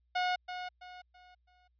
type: tone with echo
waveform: sawtooth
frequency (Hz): 726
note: F#5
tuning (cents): -33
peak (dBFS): -25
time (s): 0.15-0.36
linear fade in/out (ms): 10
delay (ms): 330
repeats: 4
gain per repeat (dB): -9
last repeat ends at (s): 1.68
effects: added 60 Hz sine -70 dBFS peak until 1.79 s + resampled to 11025 Hz